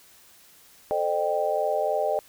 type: chord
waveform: sine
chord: A half-diminished seventh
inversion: none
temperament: equal with one note detuned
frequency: 440 / 523.3 / 606.6 / 784 Hz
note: A4 / C5 / Eb5 / G5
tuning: 0 / 0 / -44 / 0 cents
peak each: -30 / -31 / -25 / -28 dBFS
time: 0.91-2.19 s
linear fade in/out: 0 ms
effects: white hiss -54 dBFS RMS until 2.28 s